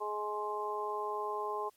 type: harmonic tone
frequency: 210 Hz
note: G#3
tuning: 19 cents sharp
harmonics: 2 / 3 / 4 / 5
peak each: -38 / -45 / -39 / -37 dBFS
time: 0-1.7 s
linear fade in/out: 20 ms
effects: white hiss -69 dBFS RMS until 1.76 s + MP3 64 kbps